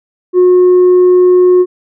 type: tone with tanh clipping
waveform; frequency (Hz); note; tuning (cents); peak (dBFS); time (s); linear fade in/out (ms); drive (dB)
sine; 362.4; F#4; -36; -4; 0.33-1.66; 50; 1
effects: none